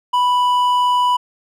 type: tone with hard clipping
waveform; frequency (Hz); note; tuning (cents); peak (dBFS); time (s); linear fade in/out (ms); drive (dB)
triangle; 987.8; B5; 0; -14; 0.13-1.17; 10; 9
effects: none